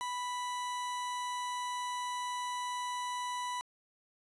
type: tone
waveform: 40% pulse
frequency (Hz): 987.8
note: B5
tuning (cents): 0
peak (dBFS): -34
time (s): 0.01-3.61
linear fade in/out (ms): 0
effects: resampled to 24000 Hz + 11-bit